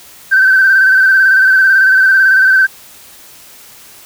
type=tone with vibrato; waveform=sine; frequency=1547 Hz; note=G6; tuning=23 cents flat; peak=-4 dBFS; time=0.31-2.67 s; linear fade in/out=20 ms; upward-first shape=square; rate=18 Hz; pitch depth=33 cents each way; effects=tanh soft clip ceiling 0 dBFS + white hiss -38 dBFS RMS until 4.05 s